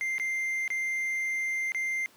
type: tone with dropouts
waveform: triangle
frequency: 2093 Hz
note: C7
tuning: in tune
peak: -26 dBFS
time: 0.01-2.06 s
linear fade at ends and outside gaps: 0 ms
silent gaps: 0.182-0.198 / 0.678-0.703 / 1.72-1.747 s
effects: pink hiss -58 dBFS RMS until 2.16 s + high-pass 200 Hz 12 dB/octave

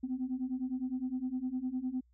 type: beating tone pair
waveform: sine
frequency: 250.4 / 260.2 Hz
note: B3 / C4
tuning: +24 / -9 cents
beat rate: 9.8 Hz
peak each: -36 / -34 dBFS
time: 0.03-2.01 s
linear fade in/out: 10 ms
effects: tanh soft clip ceiling -27 dBFS + added 60 Hz sine -64 dBFS peak until 2.13 s

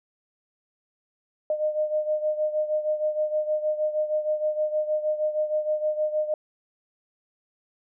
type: beating tone pair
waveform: sine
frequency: 610 / 616.4 Hz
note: D#5 / D#5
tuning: -34 / -16 cents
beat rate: 6.4 Hz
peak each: -24 / -29 dBFS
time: 1.5-6.34 s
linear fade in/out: 2 ms
effects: none

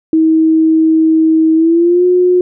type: tone with pitch glide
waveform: sine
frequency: 319.5 to 360.7 Hz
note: D#4 to F#4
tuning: +46 to -44 cents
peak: -6 dBFS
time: 0.13-2.41 s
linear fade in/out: 2 ms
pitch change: +210 cents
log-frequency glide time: 1.55-2.05 s
effects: none

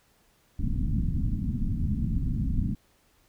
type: low-pass noise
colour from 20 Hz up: pink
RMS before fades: -27 dBFS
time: 0.59-2.75 s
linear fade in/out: 5 ms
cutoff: 260 Hz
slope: 48 dB/octave
effects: pink hiss -65 dBFS RMS until 3.28 s

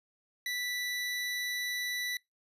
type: tone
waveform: 25% pulse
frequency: 1971 Hz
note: B6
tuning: 4 cents flat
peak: -29 dBFS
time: 0.46-2.17 s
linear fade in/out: 2 ms
effects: noise-tail reverb RT60 0.2 s tail -25 dB re dry + resampled to 32000 Hz

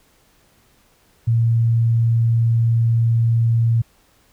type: tone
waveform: sine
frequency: 115.4 Hz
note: A#2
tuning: 17 cents flat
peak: -13 dBFS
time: 1.27-3.82 s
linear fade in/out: 10 ms
effects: pink hiss -57 dBFS RMS until 4.32 s

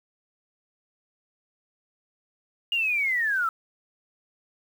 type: linear sweep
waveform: sine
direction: down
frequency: 2855 to 1293 Hz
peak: -22 dBFS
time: 2.72-3.49 s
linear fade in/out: 2 ms
effects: 8-bit

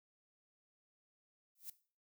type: noise with exponential growth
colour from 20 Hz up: violet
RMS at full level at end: -42 dBFS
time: 1.55-1.7 s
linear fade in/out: 5 ms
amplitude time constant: 32 ms
effects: noise-tail reverb RT60 0.4 s tail -17 dB re dry

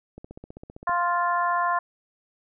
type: click train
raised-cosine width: 2 ms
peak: -27 dBFS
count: 12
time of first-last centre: 0.18-0.894 s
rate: 15.4 Hz
type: harmonic tone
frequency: 349.2 Hz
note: F4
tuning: in tune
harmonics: 2 / 3 / 4 / 5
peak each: -27 / -23 / -31 / -32 dBFS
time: 0.87-1.79 s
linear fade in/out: 5 ms
effects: none

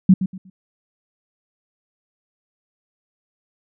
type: tone with echo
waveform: sine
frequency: 187.7 Hz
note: F#3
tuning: 25 cents sharp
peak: -6 dBFS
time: 0.09-0.14 s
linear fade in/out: 5 ms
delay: 120 ms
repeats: 3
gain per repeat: -12 dB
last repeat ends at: 0.5 s
effects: none

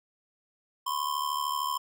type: ring-modulated tone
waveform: square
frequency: 1044 Hz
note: C6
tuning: 4 cents flat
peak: -26 dBFS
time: 0.86-1.78 s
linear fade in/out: 10 ms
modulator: 36.6 Hz
effects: none

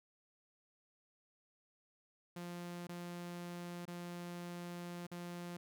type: tone with dropouts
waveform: sawtooth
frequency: 174.61 Hz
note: F3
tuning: in tune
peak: -40 dBFS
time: 2.36-5.57 s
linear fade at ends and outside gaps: 5 ms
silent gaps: 2.871-2.89 / 3.854-3.878 / 5.068-5.114 s
effects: none

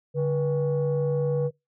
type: tone pair together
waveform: sine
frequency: 144.19 / 485 Hz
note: D3 / B4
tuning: -31 / -31 cents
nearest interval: octave + major sixth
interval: 2100 cents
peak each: -23 dBFS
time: 0.14-1.51 s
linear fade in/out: 50 ms
effects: noise-tail reverb RT60 0.2 s tail -25 dB re dry + tanh soft clip ceiling -18 dBFS

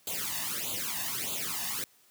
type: noise with flanger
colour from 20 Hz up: white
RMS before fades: -34 dBFS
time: 0.07-1.84 s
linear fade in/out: 2 ms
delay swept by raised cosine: 0.27 to 1.11 ms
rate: 1.6 Hz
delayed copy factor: +0.85
effects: white hiss -63 dBFS RMS until 2.1 s + high-pass 100 Hz 12 dB/octave

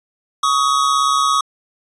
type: tone pair together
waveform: square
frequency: 1122 / 1259.4 Hz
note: C#6 / D#6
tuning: +21 / +21 cents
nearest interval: major second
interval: 200 cents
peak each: -17 / -17 dBFS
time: 0.43-1.41 s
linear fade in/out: 5 ms
effects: resampled to 22050 Hz

